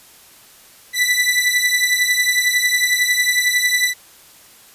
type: beating tone pair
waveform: sawtooth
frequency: 1975.5 / 1986.5 Hz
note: B6 / B6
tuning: 0 / +10 cents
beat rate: 11 Hz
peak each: -14 dBFS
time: 0.93-3.94 s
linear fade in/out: 50 ms
effects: white hiss -46 dBFS RMS until 4.74 s + resampled to 32000 Hz